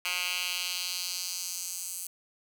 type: tone with high-pass filter sweep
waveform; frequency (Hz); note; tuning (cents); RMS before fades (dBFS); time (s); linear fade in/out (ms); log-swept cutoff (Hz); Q
10% pulse; 179.6; F3; +49; -34; 0.05-2.07; 2; 2200 to 8600; 1.7
effects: none